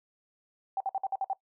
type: tone bursts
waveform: sine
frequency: 776 Hz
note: G5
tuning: 18 cents flat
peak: -27 dBFS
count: 7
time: 0.77-1.332 s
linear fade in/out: 2 ms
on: 34 ms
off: 54 ms
effects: noise-tail reverb RT60 0.1 s tail -19 dB re dry